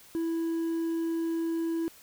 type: tone with hard clipping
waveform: triangle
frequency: 330 Hz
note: E4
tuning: 2 cents sharp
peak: -28 dBFS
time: 0.15-1.88 s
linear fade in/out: 0 ms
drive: 5 dB
effects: white hiss -54 dBFS RMS until 2.02 s